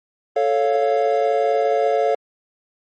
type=chord; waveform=triangle; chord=A augmented; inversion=none; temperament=equal; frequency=440 / 554.4 / 698.5 Hz; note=A4 / C#5 / E#5; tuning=0 / 0 / 0 cents; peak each=-18 dBFS; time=0.36-2.15 s; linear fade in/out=5 ms; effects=MP3 32 kbps